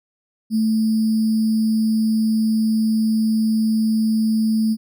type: tone with sample-and-hold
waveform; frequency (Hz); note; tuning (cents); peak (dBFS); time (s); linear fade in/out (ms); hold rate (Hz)
sine; 220; A3; 0; -15; 0.5-4.77; 50; 4900
effects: none